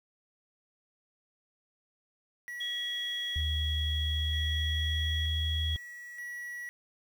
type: tone with tremolo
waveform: triangle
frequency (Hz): 1932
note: B6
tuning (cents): -39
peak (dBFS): -36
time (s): 2.48-6.69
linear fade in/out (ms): 0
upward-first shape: square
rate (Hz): 0.54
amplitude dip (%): 45
type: tone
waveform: sine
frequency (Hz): 3322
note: G#7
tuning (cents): 0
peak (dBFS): -33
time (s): 2.6-5.77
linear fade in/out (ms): 10
type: tone with pitch glide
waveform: sine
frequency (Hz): 77 to 79.3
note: D#2 to D#2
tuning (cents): -17 to +33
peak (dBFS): -29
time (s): 3.36-5.76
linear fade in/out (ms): 0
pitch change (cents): +50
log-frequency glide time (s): 4.01-5.2
effects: 9-bit